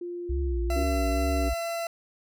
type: tone with pitch glide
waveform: sine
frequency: 350 to 347.8 Hz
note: F4 to F4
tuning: +4 to -7 cents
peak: -32 dBFS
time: 0.01-0.84 s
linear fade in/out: 5 ms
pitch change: -11 cents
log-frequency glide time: 0.14-0.55 s
type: tone with vibrato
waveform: sine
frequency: 63.9 Hz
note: C2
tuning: 40 cents flat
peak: -25 dBFS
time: 0.29-1.54 s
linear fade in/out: 10 ms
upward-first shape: triangle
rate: 2.2 Hz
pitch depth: 180 cents each way
type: tone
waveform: 40% pulse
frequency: 674 Hz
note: E5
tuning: 38 cents sharp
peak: -28 dBFS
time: 0.7-1.87 s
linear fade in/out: 2 ms
type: harmonic tone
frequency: 94.6 Hz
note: F#2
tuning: 39 cents sharp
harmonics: 3 / 4 / 5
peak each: -30 / -36 / -39 dBFS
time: 0.75-1.5 s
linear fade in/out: 20 ms
effects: none